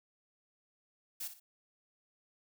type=noise with echo; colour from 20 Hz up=blue; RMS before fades=-40 dBFS; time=1.2-1.28 s; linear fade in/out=10 ms; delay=60 ms; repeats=2; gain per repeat=-10 dB; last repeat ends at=1.4 s; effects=none